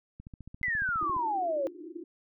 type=click train; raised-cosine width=5 ms; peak=-32 dBFS; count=15; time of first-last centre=0.2-1.166 s; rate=14.5 Hz
type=exponential sweep; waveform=sine; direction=down; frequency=2064 to 523.3 Hz; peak=-27 dBFS; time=0.63-1.67 s; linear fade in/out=0 ms
type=band-pass noise; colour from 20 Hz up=white; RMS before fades=-43 dBFS; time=1.01-2.04 s; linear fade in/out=5 ms; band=310 to 360 Hz; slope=96 dB/octave
effects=none